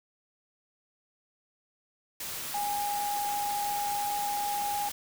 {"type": "tone in noise", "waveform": "sine", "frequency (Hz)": 820, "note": "G#5", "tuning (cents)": -22, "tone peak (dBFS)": -29, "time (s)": [2.54, 4.89], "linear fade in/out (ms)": 5, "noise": "white", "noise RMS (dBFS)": -37, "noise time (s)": [2.2, 4.92], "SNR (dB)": 5, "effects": []}